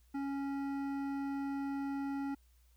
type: tone with hard clipping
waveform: sine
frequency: 277.2 Hz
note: C#4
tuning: in tune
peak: -37 dBFS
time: 0.14-2.35 s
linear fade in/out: 10 ms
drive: 12 dB
effects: added 60 Hz sine -63 dBFS peak until 2.76 s + white hiss -74 dBFS RMS until 2.76 s